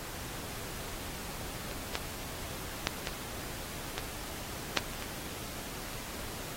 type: clicks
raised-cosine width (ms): 0.2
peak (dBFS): -23 / -12 / -7 / -15 / -15 / -6 / -26 / -21 / -26 / -27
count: 10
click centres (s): 1.713 / 1.954 / 2.871 / 3.072 / 3.98 / 4.773 / 4.935 / 5.024 / 5.885 / 5.932
effects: pink hiss -42 dBFS RMS until 6.56 s + AAC 48 kbps